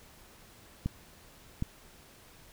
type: clicks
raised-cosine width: 5 ms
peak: -18 dBFS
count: 2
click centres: 0.86 / 1.624 s
effects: pink hiss -56 dBFS RMS until 2.52 s